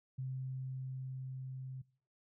sine tone with level ramp, 130.81 Hz, C3, in tune, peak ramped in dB -37 to -42 dBFS, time 0.18-1.82 s, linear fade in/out 10 ms, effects noise-tail reverb RT60 0.5 s tail -23 dB re dry

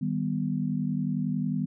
sine chord, Eb augmented, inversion none, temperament equal, 155.56 / 196 / 246.9 Hz, Eb3 / G3 / B3, 0 / 0 / 0 cents, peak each -30 dBFS, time 0.01-1.66 s, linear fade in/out 10 ms, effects none

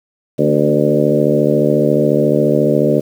harmonic tone with a mistuned harmonic, 74.2 Hz, D2, 18 cents sharp, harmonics 2 / 3 / 4 / 5 / 6 / 7 / 8, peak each -18 / -18 / -18 / -18 / -18 / -18 / -18 dBFS, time 0.38-3.01 s, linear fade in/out 20 ms, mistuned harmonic 4, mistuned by -27 cents, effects 7-bit

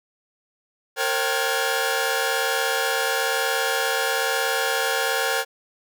sawtooth tone cluster, 459.3 / 536 / 780 / 1419 / 1689 Hz, A#4 / C5 / G5 / F6 / G#6, -26 / +42 / -9 / +27 / +29 cents, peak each -24 dBFS, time 0.96-5.45 s, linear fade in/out 50 ms, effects none

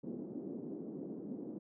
white band-pass noise, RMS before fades -44 dBFS, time 0.03-1.59 s, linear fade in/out 10 ms, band 200 to 340 Hz, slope 24 dB/octave, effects none

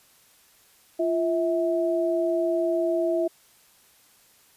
sine tone pair together, 344.3 / 650 Hz, F4 / E5, -25 / -24 cents, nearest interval major seventh, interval 1101 cents, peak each -24 dBFS, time 0.99-3.28 s, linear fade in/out 10 ms, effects white hiss -58 dBFS RMS until 4.56 s + resampled to 32000 Hz

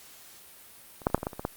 clicks, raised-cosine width 1 ms, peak -30 / -8 / -29 / -6 / -26 / -18 / -15 / -27 / -20 / -13 dBFS, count 10, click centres 1.018 / 1.069 / 1.101 / 1.146 / 1.179 / 1.231 / 1.269 / 1.332 / 1.395 / 1.451 s, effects white hiss -51 dBFS RMS until 1.56 s + Opus 48 kbps

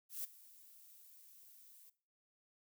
violet noise with ADSR envelope, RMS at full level -41 dBFS, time 0.09-1.9 s, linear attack 150 ms, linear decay 15 ms, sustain -20 dB, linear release 7 ms, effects noise-tail reverb RT60 0.4 s tail -18 dB re dry

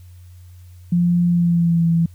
sine tone with pitch glide, 174.2 to 166.72 Hz, F3 to E3, -4 to +20 cents, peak -13 dBFS, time 0.92-2.06 s, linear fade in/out 5 ms, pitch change -76 cents, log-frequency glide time 1.27-1.86 s, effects added 89 Hz sine -39 dBFS peak until 2.14 s + white hiss -58 dBFS RMS until 2.14 s

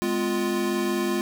square chord, F diminished, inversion first, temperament equal with one note detuned, 207.7 / 253.3 / 349.2 Hz, Ab3 / Cb4 / F4, 0 / +44 / 0 cents, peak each -29 / -31 / -26 dBFS, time 0.02-1.21 s, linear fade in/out 0 ms, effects none

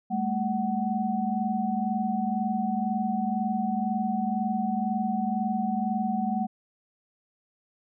sine tone cluster, 202.1 / 224.1 / 749 Hz, G#3 / A3 / F#5, -47 / +32 / +21 cents, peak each -29 dBFS, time 0.1-6.47 s, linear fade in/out 20 ms, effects none

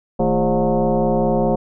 sine tone with frequency modulation, 155.56 Hz, D#3, in tune, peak -14 dBFS, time 0.19-1.56 s, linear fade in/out 10 ms, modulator 188 Hz, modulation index 3.2, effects none

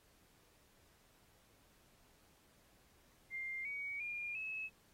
sine tone with pitch steps, 2100 / 2251 / 2412 / 2585 Hz, C7 / C#7 / D7 / E7, +6 / +26 / +46 / -34 cents, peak -40 dBFS, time 3.3-4.7 s, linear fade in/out 50 ms, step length 350 ms, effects pink hiss -70 dBFS RMS until 4.93 s + AAC 48 kbps

